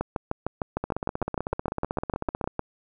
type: two click trains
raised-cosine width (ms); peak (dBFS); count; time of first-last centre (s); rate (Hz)
1; -14 / -12; 27 / 18; 0.84-2.475 / 0.01-2.594; 15.9 / 6.58
effects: none